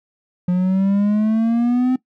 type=exponential sweep; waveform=triangle; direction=up; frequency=177.4 to 258.6 Hz; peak=-12 dBFS; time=0.48-1.96 s; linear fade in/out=5 ms; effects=noise-tail reverb RT60 0.1 s tail -19 dB re dry

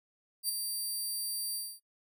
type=tone with ADSR envelope; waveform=10% pulse; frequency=4700 Hz; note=D8; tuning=1 cent sharp; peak=-21 dBFS; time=0.43-1.8 s; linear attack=60 ms; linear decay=9 ms; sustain=-6 dB; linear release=250 ms; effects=noise-tail reverb RT60 0.1 s tail -18 dB re dry

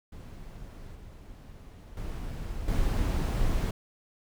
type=noise with level steps; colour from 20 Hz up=brown; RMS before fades=-43 / -46 / -36 / -27 dBFS; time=0.12-3.71 s; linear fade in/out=5 ms; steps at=0.95 / 1.97 / 2.68 s; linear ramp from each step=2 ms; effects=none

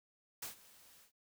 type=noise with ADSR envelope; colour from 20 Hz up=white; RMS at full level=-42 dBFS; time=0.42-1.12 s; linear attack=6 ms; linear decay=120 ms; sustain=-20 dB; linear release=110 ms; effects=none

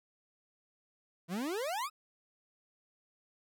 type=exponential sweep; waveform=40% pulse; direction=up; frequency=160 to 1315 Hz; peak=-33 dBFS; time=1.28-1.9 s; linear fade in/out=50 ms; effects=none

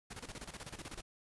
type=noise with tremolo; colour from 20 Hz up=pink; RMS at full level=-45 dBFS; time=0.1-1.02 s; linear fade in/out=10 ms; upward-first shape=square; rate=16 Hz; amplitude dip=75%; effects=resampled to 24000 Hz

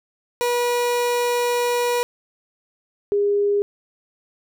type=tone pair in turn; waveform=30% pulse / sine; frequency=484.1 / 407.1 Hz; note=B4 / G#4; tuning=-35 / -35 cents; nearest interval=minor third; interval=300 cents; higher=first; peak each=-16 dBFS; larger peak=neither; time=0.41-2.03 / 3.12-3.62 s; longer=first; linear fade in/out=0 ms; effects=none

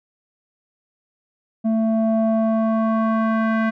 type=tone with low-pass filter sweep; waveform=square; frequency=222.4 Hz; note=A3; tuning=19 cents sharp; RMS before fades=-19 dBFS; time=1.64-3.71 s; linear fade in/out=20 ms; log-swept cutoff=480 to 1700 Hz; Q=2.4; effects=none

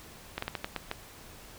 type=slowing click train; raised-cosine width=0.3 ms; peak=-16 dBFS; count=7; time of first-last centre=0.38-0.914 s; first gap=44 ms; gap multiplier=1.28; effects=pink hiss -50 dBFS RMS until 1.58 s

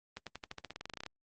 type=accelerating click train; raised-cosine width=0.2 ms; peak=-24 dBFS; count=17; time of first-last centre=0.17-1.063 s; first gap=97 ms; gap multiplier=0.92; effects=low-pass 7000 Hz 12 dB/octave + Opus 24 kbps

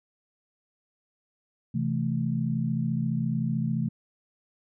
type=chord; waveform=sine; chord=A minor; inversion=first; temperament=equal; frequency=130.81 / 164.81 / 220 Hz; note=C3 / E3 / A3; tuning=0 / 0 / 0 cents; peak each=-29 dBFS; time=1.74-3.89 s; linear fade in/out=10 ms; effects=none

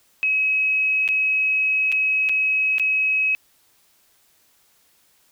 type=tone with dropouts; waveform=sine; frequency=2555 Hz; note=D#7; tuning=45 cents sharp; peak=-17 dBFS; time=0.23-3.35 s; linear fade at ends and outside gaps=0 ms; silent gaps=1.078-1.088 / 1.918-1.924 / 2.289-2.294 / 2.783-2.797 s; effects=white hiss -60 dBFS RMS until 5.31 s

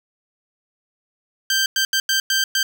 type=tone bursts at uneven times; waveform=15% pulse; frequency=1568 Hz; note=G6; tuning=in tune; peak=-10 dBFS; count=6; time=1.5-1.66 / 1.76-1.85 / 1.93-2 / 2.09-2.2 / 2.3-2.44 / 2.55-2.63 s; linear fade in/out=2 ms; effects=none

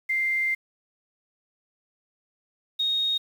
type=tone pair in turn; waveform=sine; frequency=2094 / 3731 Hz; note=C7 / A#7; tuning=+1 / +1 cents; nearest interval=minor seventh; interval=1000 cents; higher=second; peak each=-22 dBFS; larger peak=neither; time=0.09-0.55 / 2.79-3.18 s; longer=first; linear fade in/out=10 ms; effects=8-bit

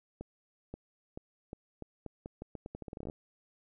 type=accelerating click train; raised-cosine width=2 ms; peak=-28 dBFS; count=21; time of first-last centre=0.21-3.099 s; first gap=530 ms; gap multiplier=0.82; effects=none

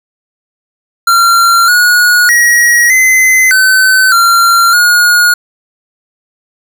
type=tone with pitch steps; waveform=square; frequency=1374 / 1452 / 1902 / 2046 / 1523 / 1376 / 1440 Hz; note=F6 / F#6 / A#6 / C7 / F#6 / F6 / F#6; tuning=-29 / -33 / +34 / -39 / +50 / -26 / -47 cents; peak=-5 dBFS; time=1.07-5.34 s; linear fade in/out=5 ms; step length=610 ms; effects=none

